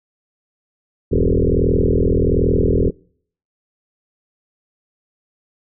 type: tone with frequency modulation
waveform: sine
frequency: 174.61 Hz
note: F3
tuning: in tune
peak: -12 dBFS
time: 1.11-2.91 s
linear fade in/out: 20 ms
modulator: 41.3 Hz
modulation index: 7
effects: noise-tail reverb RT60 0.6 s tail -26 dB re dry